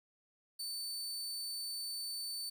sawtooth tone, 4530 Hz, C#8, 37 cents sharp, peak -36 dBFS, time 0.59-2.5 s, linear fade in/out 10 ms, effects 11-bit

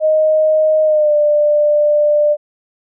sine tone with pitch glide, 622.3 to 594.2 Hz, D#5 to D5, 0 to +20 cents, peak -9 dBFS, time 0-2.37 s, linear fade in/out 50 ms, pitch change -80 cents, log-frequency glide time 0.84-1.14 s, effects none

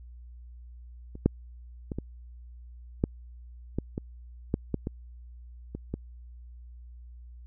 clicks, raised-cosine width 3 ms, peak -29 / -7 / -20 / -19 / -10 / -15 / -18 / -12 / -14 / -18 / -22 / -18 dBFS, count 12, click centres 1.154 / 1.26 / 1.918 / 1.986 / 3.039 / 3.786 / 3.979 / 4.541 / 4.743 / 4.871 / 5.75 / 5.94 s, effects added 60 Hz sine -44 dBFS peak until 7.46 s

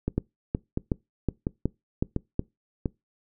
two click trains, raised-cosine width 3 ms, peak -11 / -13 dBFS, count 7 / 5, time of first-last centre 0.18-2.394 / 0.08-2.858 s, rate 2.71 / 1.44 Hz, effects noise-tail reverb RT60 0.2 s tail -23 dB re dry

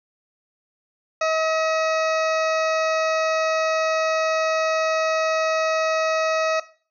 harmonic tone, 638 Hz, D#5, 43 cents sharp, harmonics 1 / 2 / 3 / 4 / 6 / 7 / 8 / 9 / 10, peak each -21 / -24 / -31 / -30 / -38 / -40 / -40 / -37 / -39 dBFS, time 1.21-6.6 s, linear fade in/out 5 ms, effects noise-tail reverb RT60 0.4 s tail -17 dB re dry

